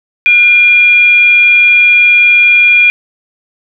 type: tone with frequency modulation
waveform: sine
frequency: 2408 Hz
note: D7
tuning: 43 cents sharp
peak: -3 dBFS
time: 0.26-2.9 s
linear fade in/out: 0 ms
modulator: 925 Hz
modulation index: 0.21
effects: none